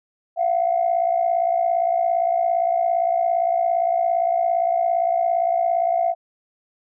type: tone pair together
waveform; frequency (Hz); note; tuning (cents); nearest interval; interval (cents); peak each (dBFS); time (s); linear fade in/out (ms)
sine; 679.5 / 737; F5 / F#5; -48 / -7; minor second; 141; -18 / -21; 0.36-6.15; 50
effects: tanh soft clip ceiling -10 dBFS